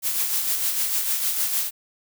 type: noise with tremolo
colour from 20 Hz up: blue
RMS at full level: -22 dBFS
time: 0.02-1.71 s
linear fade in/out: 50 ms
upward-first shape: sine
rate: 6.6 Hz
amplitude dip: 45%
effects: none